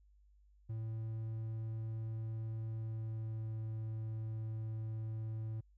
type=tone with pitch glide; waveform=triangle; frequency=111.4 to 110.44 Hz; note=A2 to A2; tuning=+22 to +7 cents; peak=-36 dBFS; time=0.69-5.61 s; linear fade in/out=10 ms; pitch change=-15 cents; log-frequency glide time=2.7-3.61 s; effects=added 50 Hz sine -63 dBFS peak until 5.77 s